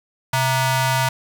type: ring-modulated tone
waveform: sawtooth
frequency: 530 Hz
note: C5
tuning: 22 cents sharp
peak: -10 dBFS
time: 0.33-1.09 s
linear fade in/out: 5 ms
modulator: 402 Hz
effects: none